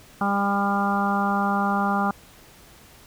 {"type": "harmonic tone", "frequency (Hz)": 200, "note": "G3", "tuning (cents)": 35, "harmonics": [1, 2, 3, 4, 5, 6, 7], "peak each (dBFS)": [-24, -35, -34, -25, -31, -27, -30], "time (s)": [0.21, 2.11], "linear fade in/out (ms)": 2, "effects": ["pink hiss -50 dBFS RMS until 3.06 s"]}